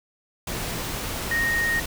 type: tone in noise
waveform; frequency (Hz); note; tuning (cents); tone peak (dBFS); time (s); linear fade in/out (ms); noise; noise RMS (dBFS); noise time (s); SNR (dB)
sine; 1860; A#6; -4; -21; 1.31-1.8; 5; pink; -30; 0.47-1.86; +6
effects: none